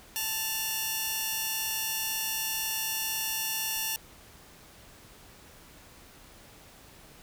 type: tone pair together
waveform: 5% pulse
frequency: 880 / 2834 Hz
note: A5 / F7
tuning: 0 / +25 cents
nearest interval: octave + minor sixth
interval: 2025 cents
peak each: -22 dBFS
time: 0.16-3.96 s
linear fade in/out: 0 ms
effects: pink hiss -53 dBFS RMS until 7.22 s